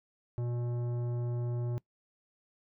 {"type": "tone with tanh clipping", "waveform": "sine", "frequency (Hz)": 120.5, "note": "B2", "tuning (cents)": -42, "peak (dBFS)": -33, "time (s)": [0.38, 1.78], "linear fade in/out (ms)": 0, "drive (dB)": 13, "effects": ["noise-tail reverb RT60 0.1 s tail -22 dB re dry"]}